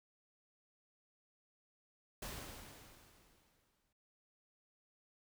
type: noise with exponential decay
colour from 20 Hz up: pink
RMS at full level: -44 dBFS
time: 2.22-3.93 s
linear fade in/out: 5 ms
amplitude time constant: 370 ms
effects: none